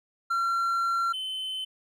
triangle tone pair in turn, 1366 / 3056 Hz, F6 / G7, -39 / -45 cents, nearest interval octave + major second, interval 1394 cents, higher second, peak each -22 / -29 dBFS, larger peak first, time 0.3-1.13 / 1.13-1.65 s, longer first, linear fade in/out 10 ms, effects none

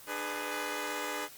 10% pulse chord, G# diminished, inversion second, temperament just, 299 / 415.3 / 498.4 Hz, D4 / G#4 / B4, +31 / 0 / +16 cents, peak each -31 / -30 / -30 dBFS, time 0.06-1.29 s, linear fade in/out 50 ms, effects white hiss -51 dBFS RMS until 1.37 s + Opus 24 kbps

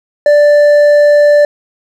triangle tone with hard clipping, 587.3 Hz, D5, in tune, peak -5 dBFS, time 0.26-1.45 s, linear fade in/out 2 ms, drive 8 dB, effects none

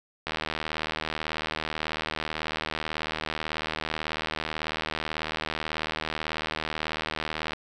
click train, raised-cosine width 0.3 ms, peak -13 dBFS, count 569, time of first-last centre 0.27-7.533 s, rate 78.2 Hz, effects none

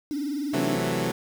sine tone with vibrato, 288 Hz, D4, 34 cents flat, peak -26 dBFS, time 0.11-0.75 s, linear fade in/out 0 ms, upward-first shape sine, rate 20 Hz, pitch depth 120 cents each way
15% pulse chord, F# half-diminished seventh, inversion second, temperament equal, 130.81 / 164.81 / 185 / 220 Hz, C3 / E3 / F#3 / A3, 0 / 0 / 0 / 0 cents, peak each -24 dBFS, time 0.53-1.12 s, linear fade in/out 10 ms
effects 7-bit

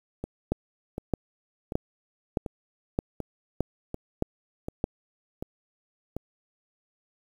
two click trains, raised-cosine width 2 ms, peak -11 / -19 dBFS, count 8 / 9, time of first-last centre 0.52-4.841 / 0.24-6.166 s, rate 1.62 / 1.35 Hz, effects 8-bit

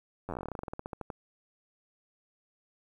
slowing click train, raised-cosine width 1 ms, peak -23 dBFS, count 23, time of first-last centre 0.29-1.102 s, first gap 10 ms, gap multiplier 1.11, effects 10-bit

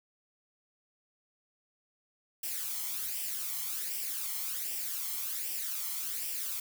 blue noise with flanger, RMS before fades -36 dBFS, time 2.43-6.6 s, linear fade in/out 5 ms, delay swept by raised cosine 0.37 to 0.96 ms, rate 1.3 Hz, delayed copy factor +0.6, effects none

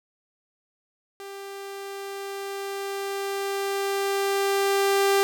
sawtooth tone with level ramp, 395.2 Hz, G4, 14 cents sharp, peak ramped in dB -33 to -14 dBFS, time 1.2-5.23 s, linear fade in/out 0 ms, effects none

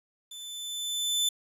sawtooth tone with level ramp, 3520 Hz, A7, in tune, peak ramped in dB -38 to -20 dBFS, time 0.31-1.29 s, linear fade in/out 5 ms, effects resampled to 32000 Hz + 10-bit

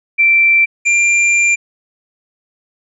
sine / square tone pair in turn, 2345 / 2380 Hz, D7 / D7, -3 / +22 cents, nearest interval unison, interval 25 cents, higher second, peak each -7 / -10 dBFS, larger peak first, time 0.18-0.66 / 0.85-1.56 s, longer second, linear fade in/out 20 ms, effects resampled to 22050 Hz

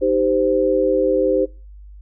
sine chord, C minor, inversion first, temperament equal with one note detuned, 311.1 / 392 / 517.5 Hz, Eb4 / G4 / C5, 0 / 0 / -19 cents, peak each -22 / -19 / -17 dBFS, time 0.01-1.46 s, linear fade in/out 20 ms, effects noise-tail reverb RT60 0.3 s tail -21 dB re dry + added 50 Hz sine -37 dBFS peak until 2.01 s

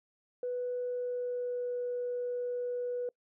sine tone with pitch glide, 493.9 to 490.2 Hz, B4 to B4, 0 to -13 cents, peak -31 dBFS, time 0.43-3.09 s, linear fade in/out 2 ms, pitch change -13 cents, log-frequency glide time 0.78-1.78 s, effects noise-tail reverb RT60 0.1 s tail -26 dB re dry + tanh soft clip ceiling -27 dBFS

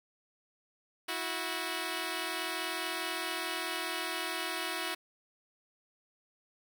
5% pulse tone pair together, 326.9 / 367.2 Hz, E4 / F#4, -14 / -13 cents, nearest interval major second, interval 201 cents, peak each -25 dBFS, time 1.08-4.95 s, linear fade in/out 10 ms, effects none

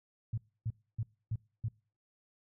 sine tone bursts, 111.6 Hz, A2, 25 cents sharp, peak -31 dBFS, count 5, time 0.33-1.685 s, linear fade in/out 5 ms, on 47 ms, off 280 ms, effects noise-tail reverb RT60 0.4 s tail -25 dB re dry

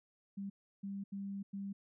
sine tone bursts at uneven times, 197.9 Hz, G3, 17 cents sharp, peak -39 dBFS, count 4, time 0.37-0.5 / 0.83-1.04 / 1.12-1.43 / 1.53-1.73 s, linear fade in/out 10 ms, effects none

